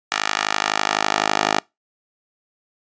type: tone with high-pass filter sweep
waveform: 10% pulse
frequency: 51.91 Hz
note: G#1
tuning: in tune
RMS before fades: -21 dBFS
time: 0.12-1.59 s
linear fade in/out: 0 ms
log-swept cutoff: 1300 to 620 Hz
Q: 0.95
effects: noise-tail reverb RT60 0.2 s tail -25 dB re dry + resampled to 16000 Hz